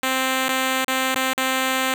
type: tone with dropouts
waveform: 5% pulse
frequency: 261.6 Hz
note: C4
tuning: in tune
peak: -8 dBFS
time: 0.03-1.94 s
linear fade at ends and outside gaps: 1 ms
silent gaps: 0.484-0.49 / 0.845-0.88 / 1.145-1.158 / 1.334-1.378 s
effects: none